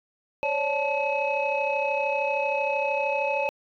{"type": "tone cluster", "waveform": "sine", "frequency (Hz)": [545, 578, 874, 2561], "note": ["C#5", "D5", "A5", "D#7"], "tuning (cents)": [-29, -28, -12, 49], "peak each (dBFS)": -28, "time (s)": [0.43, 3.49], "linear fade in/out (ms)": 0, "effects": ["tanh soft clip ceiling -15 dBFS"]}